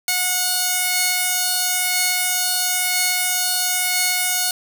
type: tone pair together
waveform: 5% pulse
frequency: 729 / 2188 Hz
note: F#5 / C#7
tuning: -26 / -23 cents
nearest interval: octave + perfect fifth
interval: 1903 cents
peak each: -10 dBFS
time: 0.08-4.51 s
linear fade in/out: 2 ms
effects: none